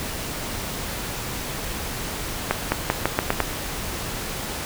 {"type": "accelerating click train", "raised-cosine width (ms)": 0.5, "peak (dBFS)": -3, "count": 7, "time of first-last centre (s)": [2.51, 3.403], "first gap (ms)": 210, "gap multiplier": 0.86, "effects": ["pink hiss -30 dBFS RMS until 4.65 s"]}